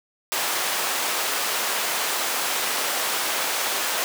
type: high-pass noise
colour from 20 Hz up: pink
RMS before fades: -25 dBFS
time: 0.32-4.04 s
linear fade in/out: 0 ms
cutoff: 660 Hz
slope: 12 dB/octave
effects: none